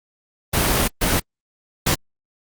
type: noise bursts at uneven times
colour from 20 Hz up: pink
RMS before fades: -18 dBFS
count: 3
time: 0.53-0.88 / 1.01-1.2 / 1.86-1.95 s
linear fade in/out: 10 ms
effects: Opus 24 kbps